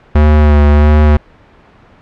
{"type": "tone with vibrato", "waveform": "square", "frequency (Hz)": 74.4, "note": "D2", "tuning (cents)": 23, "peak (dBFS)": -5, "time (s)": [0.15, 1.17], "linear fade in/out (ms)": 5, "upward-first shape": "sine", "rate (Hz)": 1.5, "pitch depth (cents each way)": 30, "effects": ["pink hiss -43 dBFS RMS until 2.01 s", "low-pass 2000 Hz 12 dB/octave"]}